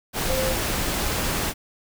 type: tone in noise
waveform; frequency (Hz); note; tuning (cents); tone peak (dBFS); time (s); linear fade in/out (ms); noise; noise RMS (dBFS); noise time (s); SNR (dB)
sine; 523.3; C5; 0; -24; 0.26-0.55; 50; pink; -25; 0.13-1.54; -2
effects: none